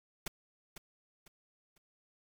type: noise with echo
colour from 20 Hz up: pink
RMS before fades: -37 dBFS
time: 0.26-0.28 s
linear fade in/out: 5 ms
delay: 500 ms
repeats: 3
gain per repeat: -10 dB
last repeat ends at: 1.78 s
effects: none